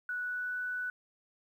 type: tone with pitch glide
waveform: sine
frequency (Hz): 1475 to 1487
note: F#6 to F#6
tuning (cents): -6 to +8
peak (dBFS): -33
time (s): 0.09-0.9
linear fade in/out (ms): 2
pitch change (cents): +14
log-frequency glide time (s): 0.21-0.59
effects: 11-bit